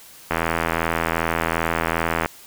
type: click train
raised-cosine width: 0.5 ms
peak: -5 dBFS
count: 162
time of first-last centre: 0.31-2.259 s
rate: 82.6 Hz
effects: white hiss -45 dBFS RMS until 2.46 s